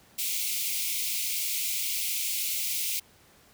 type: high-pass noise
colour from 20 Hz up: white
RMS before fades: -30 dBFS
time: 0.18-3 s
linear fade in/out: 10 ms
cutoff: 2100 Hz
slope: 96 dB/octave
effects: pink hiss -58 dBFS RMS until 3.53 s + high-pass 60 Hz 12 dB/octave